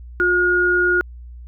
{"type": "tone pair together", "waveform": "sine", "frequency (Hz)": [357, 1434.2], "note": ["F4", "F6"], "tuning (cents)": [38, 46], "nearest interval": "2 octaves", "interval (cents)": 2408, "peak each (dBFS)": [-19, -15], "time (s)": [0.2, 1.01], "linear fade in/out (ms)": 0, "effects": ["added 60 Hz sine -34 dBFS peak until 1.47 s"]}